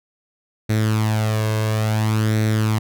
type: tone with flanger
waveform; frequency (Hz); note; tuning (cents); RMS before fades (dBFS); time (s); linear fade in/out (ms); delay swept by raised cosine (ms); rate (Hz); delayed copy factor
sawtooth; 108.8; A2; -19; -19; 0.69-2.79; 10; 0.5 to 1.9; 0.58; +0.6
effects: none